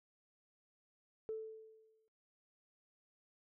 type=tone with exponential decay; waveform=sine; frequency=440 Hz; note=A4; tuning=in tune; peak=-36 dBFS; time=1.29-2.08 s; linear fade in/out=0 ms; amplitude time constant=170 ms; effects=noise-tail reverb RT60 0.3 s tail -21 dB re dry + tanh soft clip ceiling -32 dBFS